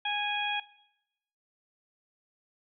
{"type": "harmonic tone", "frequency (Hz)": 827, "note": "G#5", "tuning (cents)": -8, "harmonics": [1, 2, 3, 4], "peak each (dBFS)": [-33, -37, -34, -33], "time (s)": [0.05, 0.6], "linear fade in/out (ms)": 5, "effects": ["noise-tail reverb RT60 0.8 s tail -18 dB re dry"]}